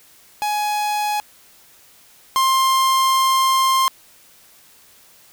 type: tone pair in turn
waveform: 45% pulse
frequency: 838 / 1055.8 Hz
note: G#5 / C6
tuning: +15 / +15 cents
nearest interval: major third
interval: 400 cents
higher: second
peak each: -19 / -14 dBFS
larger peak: second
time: 0.42-1.2 / 2.36-3.88 s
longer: second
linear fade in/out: 0 ms
effects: white hiss -50 dBFS RMS until 5.32 s